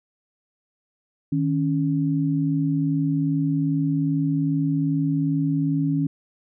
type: tone pair together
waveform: sine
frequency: 155.5 / 278 Hz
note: D#3 / C#4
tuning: -1 / +5 cents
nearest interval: minor seventh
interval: 1006 cents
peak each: -22 dBFS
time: 1.32-6.07 s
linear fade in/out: 5 ms
effects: none